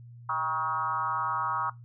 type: tone with frequency modulation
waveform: sine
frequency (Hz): 1109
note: C#6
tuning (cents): 0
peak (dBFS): -26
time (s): 0.29-1.7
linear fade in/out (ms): 5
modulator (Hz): 158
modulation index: 1.5
effects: noise-tail reverb RT60 0.2 s tail -20 dB re dry + added 119 Hz sine -45 dBFS peak until 1.84 s